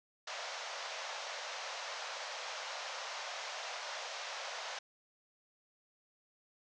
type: band-pass noise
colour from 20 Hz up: pink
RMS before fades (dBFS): -43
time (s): 0.27-4.79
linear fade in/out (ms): 5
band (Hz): 540 to 6500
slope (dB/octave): 48
effects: none

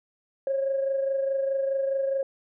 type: tone pair together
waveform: sine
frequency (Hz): 541.2 / 566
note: C#5 / C#5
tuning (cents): -42 / +36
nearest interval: minor second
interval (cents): 78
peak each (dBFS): -23 / -33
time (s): 0.47-2.23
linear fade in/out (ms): 2
effects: tanh soft clip ceiling -18 dBFS

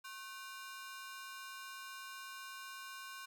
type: ring-modulated tone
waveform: sawtooth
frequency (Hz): 1304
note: E6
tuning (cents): -19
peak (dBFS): -40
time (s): 0.04-3.26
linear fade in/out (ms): 10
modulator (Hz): 222
effects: none

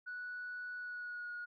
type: tone with pitch glide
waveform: sine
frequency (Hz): 1475 to 1445.5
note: F#6 to F#6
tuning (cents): -6 to -41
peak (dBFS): -40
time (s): 0.06-1.46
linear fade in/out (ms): 20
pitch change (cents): -35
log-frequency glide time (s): 0.76-1.32
effects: tanh soft clip ceiling -37 dBFS

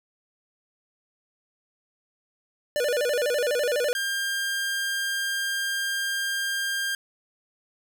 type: tone with vibrato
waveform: square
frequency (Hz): 536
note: C5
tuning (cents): +42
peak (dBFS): -23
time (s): 2.76-3.93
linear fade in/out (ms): 0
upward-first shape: square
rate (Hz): 12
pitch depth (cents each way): 170
type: tone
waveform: sawtooth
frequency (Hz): 1600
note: G6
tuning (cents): +35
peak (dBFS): -22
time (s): 3.95-6.95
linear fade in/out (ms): 2
effects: none

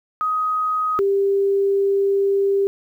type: tone pair in turn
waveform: sine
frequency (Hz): 1256 / 395.6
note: D#6 / G4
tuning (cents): +16 / +16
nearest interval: octave + minor sixth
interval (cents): 2000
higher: first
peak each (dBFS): -18 / -15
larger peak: second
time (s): 0.21-0.99 / 0.99-2.67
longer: second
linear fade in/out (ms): 0
effects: 9-bit

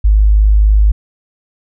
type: tone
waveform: sine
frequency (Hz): 51.91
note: G#1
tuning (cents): 0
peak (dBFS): -5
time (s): 0.04-0.92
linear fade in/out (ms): 10
effects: none

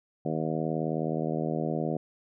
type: harmonic tone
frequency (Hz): 79.3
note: D#2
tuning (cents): +33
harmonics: 2 / 3 / 4 / 5 / 6 / 7 / 8 / 9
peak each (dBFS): -32 / -34 / -35 / -36 / -37 / -37 / -38 / -39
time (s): 0.25-1.97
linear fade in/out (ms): 5
effects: none

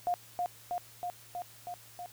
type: tone with echo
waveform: sine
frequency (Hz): 710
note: F5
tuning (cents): +28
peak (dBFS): -27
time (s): 0.07-0.14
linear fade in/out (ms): 0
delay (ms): 320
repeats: 6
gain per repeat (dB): -2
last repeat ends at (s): 2.06
effects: added 114 Hz sine -61 dBFS peak until 2.12 s + white hiss -55 dBFS RMS until 2.12 s

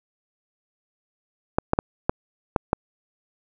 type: clicks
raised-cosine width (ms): 1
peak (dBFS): -4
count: 6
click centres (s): 1.585 / 1.734 / 1.789 / 2.095 / 2.562 / 2.731
effects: none

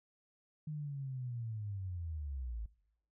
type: linear sweep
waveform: sine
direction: down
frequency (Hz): 154.8 to 51.9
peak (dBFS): -38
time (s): 0.67-2.66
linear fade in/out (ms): 5
effects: noise-tail reverb RT60 0.8 s tail -22 dB re dry

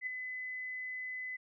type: tone with ADSR envelope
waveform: sine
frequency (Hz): 2015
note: B6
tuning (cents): +34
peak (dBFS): -32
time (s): 0.01-1.37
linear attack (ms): 59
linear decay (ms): 4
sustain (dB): -6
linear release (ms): 15
effects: none

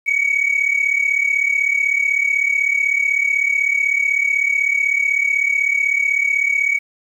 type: tone pair together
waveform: sine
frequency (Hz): 2234 / 2270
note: C#7 / C#7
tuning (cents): +13 / +41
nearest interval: unison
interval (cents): 28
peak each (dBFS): -16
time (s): 0.06-6.79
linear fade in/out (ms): 20
effects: tanh soft clip ceiling -10 dBFS + 8-bit

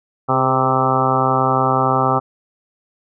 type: harmonic tone with a mistuned harmonic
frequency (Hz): 130.81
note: C3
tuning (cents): 0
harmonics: 1 / 2 / 3 / 4 / 5 / 6 / 7 / 8 / 9 / 10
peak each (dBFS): -22 / -24 / -24 / -24 / -25 / -20 / -24 / -26 / -20 / -22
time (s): 0.28-2.2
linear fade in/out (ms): 20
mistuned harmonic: 3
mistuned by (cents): +27
effects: none

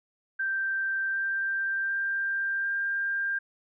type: tone with pitch steps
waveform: sine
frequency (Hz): 1568 / 1577.1 / 1586.2 / 1595.4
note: G6 / G6 / G6 / G6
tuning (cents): 0 / +10 / +20 / +30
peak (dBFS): -26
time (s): 0.39-3.39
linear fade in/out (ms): 10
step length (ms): 750
effects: none

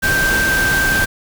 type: tone in noise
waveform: sine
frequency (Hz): 1568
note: G6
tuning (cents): 0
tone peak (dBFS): -14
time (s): 0.02-1.06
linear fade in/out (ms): 20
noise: pink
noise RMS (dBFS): -20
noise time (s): 0.02-1.06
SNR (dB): +3
effects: none

